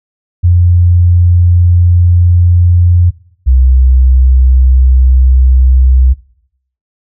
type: tone pair in turn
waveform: sine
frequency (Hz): 87.7 / 64.15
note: F2 / C2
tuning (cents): +8 / -34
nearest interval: perfect fourth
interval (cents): 542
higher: first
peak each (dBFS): -3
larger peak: neither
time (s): 0.43-3.11 / 3.46-6.14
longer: neither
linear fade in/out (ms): 20
effects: noise-tail reverb RT60 0.7 s tail -20 dB re dry